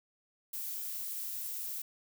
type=noise; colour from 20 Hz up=violet; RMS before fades=-39 dBFS; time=0.53-1.82 s; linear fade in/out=5 ms; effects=none